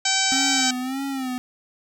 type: harmonic tone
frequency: 771 Hz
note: G5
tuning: 29 cents flat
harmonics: 1 / 2 / 3 / 4 / 5 / 6 / 7 / 8 / 9 / 10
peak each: -28 / -28 / -28 / -28 / -28 / -28 / -28 / -28 / -28 / -28 dBFS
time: 0.05-0.71 s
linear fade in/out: 5 ms
type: tone with vibrato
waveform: square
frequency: 263.2 Hz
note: C4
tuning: 10 cents sharp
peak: -26 dBFS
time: 0.32-1.38 s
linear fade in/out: 0 ms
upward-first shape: sine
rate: 1.7 Hz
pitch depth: 82 cents each way
effects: none